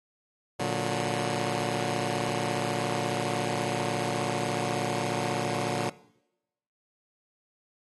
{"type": "chord", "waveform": "10% pulse", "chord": "Bb augmented", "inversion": "none", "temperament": "just", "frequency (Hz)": [116.54, 145.68, 182.1], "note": ["Bb2", "D3", "F#3"], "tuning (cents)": [0, -14, -27], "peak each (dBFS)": -24, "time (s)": [0.59, 5.9], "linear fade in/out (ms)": 10, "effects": ["noise-tail reverb RT60 0.9 s tail -20 dB re dry", "AAC 32 kbps"]}